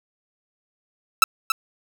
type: tone with echo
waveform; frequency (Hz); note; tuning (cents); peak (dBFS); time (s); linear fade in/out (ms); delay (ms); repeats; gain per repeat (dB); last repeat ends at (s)
sawtooth; 1318.5; E6; 0; -6; 1.22-1.24; 2; 280; 1; -8; 1.52
effects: none